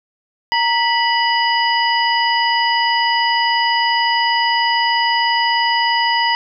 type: harmonic tone with a mistuned harmonic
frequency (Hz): 983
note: B5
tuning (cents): -8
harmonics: 1 / 2 / 3 / 5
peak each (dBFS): -16 / -19 / -21 / -23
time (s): 0.52-6.35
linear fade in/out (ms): 0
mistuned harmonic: 1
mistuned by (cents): -93
effects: none